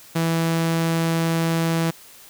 sawtooth tone, 164.81 Hz, E3, in tune, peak -15 dBFS, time 0.15-1.91 s, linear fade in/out 10 ms, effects white hiss -46 dBFS RMS until 2.29 s

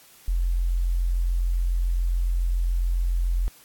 sine tone, 43.57 Hz, F1, 3 cents flat, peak -20 dBFS, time 0.28-3.48 s, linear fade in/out 0 ms, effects white hiss -52 dBFS RMS until 3.64 s + AAC 64 kbps

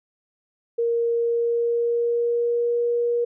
sine tone with pitch glide, 467.3 to 475.5 Hz, A#4 to A#4, +4 to +34 cents, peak -19 dBFS, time 0.78-3.25 s, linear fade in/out 10 ms, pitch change +30 cents, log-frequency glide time 1.12-2.8 s, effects none

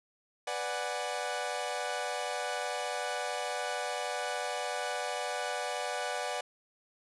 sawtooth chord, G# half-diminished seventh, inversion first, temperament equal, 493.9 / 587.3 / 740 / 830.6 Hz, B4 / D5 / F#5 / G#5, 0 / 0 / 0 / 0 cents, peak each -36 / -34 / -33 / -37 dBFS, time 0.47-6.41 s, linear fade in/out 5 ms, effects resampled to 24000 Hz

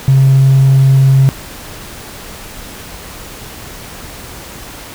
sine tone with hard clipping, 134.5 Hz, C3, 48 cents sharp, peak -5 dBFS, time 0.08-1.29 s, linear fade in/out 0 ms, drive 1 dB, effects pink hiss -30 dBFS RMS until 4.94 s

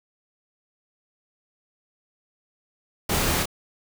pink noise with echo, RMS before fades -25 dBFS, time 3.09-3.43 s, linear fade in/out 5 ms, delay 27 ms, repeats 1, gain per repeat -2 dB, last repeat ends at 3.457 s, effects none

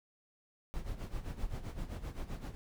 brown noise with tremolo, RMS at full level -37 dBFS, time 0.74-2.55 s, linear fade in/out 0 ms, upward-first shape sine, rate 7.7 Hz, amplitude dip 75%, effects none

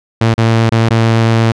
sawtooth tone with dropouts, 113.6 Hz, A#2, 44 cents flat, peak -4 dBFS, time 0.21-1.52 s, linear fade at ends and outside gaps 5 ms, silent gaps 0.341-0.379 / 0.695-0.719 / 0.89-0.906 s, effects low-pass 5000 Hz 12 dB/octave

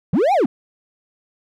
triangle linear two-way sweep, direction up then down, 131.8 to 833 to 205.3 Hz, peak -11 dBFS, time 0.13-0.46 s, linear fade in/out 5 ms, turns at 0.33 s, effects none

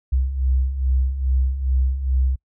sine beating tone pair, 63.3 / 65.7 Hz, B1 / C2, +43 / +8 cents, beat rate 2.4 Hz, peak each -24 / -18 dBFS, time 0.12-2.36 s, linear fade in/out 10 ms, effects noise-tail reverb RT60 0.1 s tail -26 dB re dry

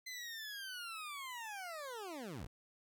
20% pulse linear sweep, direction down, 2056 to 36.38 Hz, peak -39 dBFS, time 0.06-2.47 s, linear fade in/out 10 ms, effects none

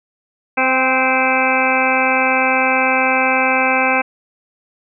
harmonic tone with a mistuned harmonic, 259.7 Hz, C4, 13 cents flat, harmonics 1 / 2 / 3 / 4 / 5 / 6 / 8 / 9 / 10, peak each -23 / -21 / -19 / -22 / -25 / -21 / -23 / -20 / -21 dBFS, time 0.57-4.02 s, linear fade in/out 10 ms, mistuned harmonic 3, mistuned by +19 cents, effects none

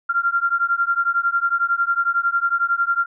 sine beating tone pair, 1380 / 1391 Hz, F6 / F6, -21 / -7 cents, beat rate 11 Hz, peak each -20 dBFS, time 0.09-3.06 s, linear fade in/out 10 ms, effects none

